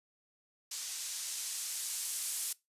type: noise with low-pass filter sweep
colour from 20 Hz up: violet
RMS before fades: -39 dBFS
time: 0.71-2.53 s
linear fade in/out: 5 ms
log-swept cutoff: 6200 to 9500 Hz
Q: 0.97
effects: noise-tail reverb RT60 0.2 s tail -21 dB re dry + resampled to 32000 Hz